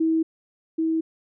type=tone pair in turn; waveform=sine; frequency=322.7 / 322.7 Hz; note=E4 / E4; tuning=-37 / -37 cents; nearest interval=unison; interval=0 cents; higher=neither; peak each=-18 / -20 dBFS; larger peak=first; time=0-0.23 / 0.78-1.01 s; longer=neither; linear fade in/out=10 ms; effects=none